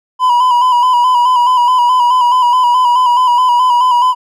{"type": "tone with vibrato", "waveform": "triangle", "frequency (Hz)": 987.8, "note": "B5", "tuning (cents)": 0, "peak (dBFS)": -5, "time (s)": [0.19, 4.15], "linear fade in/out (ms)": 50, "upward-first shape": "square", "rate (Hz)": 4.7, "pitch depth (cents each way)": 41, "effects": []}